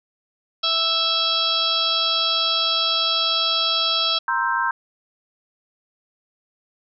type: harmonic tone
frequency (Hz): 659.3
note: E5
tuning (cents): 0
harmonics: 1 / 2 / 4 / 5 / 6 / 7 / 8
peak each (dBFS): -32 / -26 / -32 / -22 / -24 / -28 / -27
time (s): 0.63-4.19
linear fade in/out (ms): 10
type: chord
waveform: sine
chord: C dominant seventh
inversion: third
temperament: equal with one note detuned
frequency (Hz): 939.9 / 1046.5 / 1318.5 / 1568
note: Bb5 / C6 / E6 / G6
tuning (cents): +14 / 0 / 0 / 0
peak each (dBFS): -24 / -24 / -28 / -23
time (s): 4.28-4.71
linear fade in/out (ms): 2
effects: none